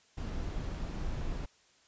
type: noise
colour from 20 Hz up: brown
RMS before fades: -36 dBFS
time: 0.17-1.46 s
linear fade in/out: 10 ms
effects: white hiss -65 dBFS RMS until 1.87 s + resampled to 16000 Hz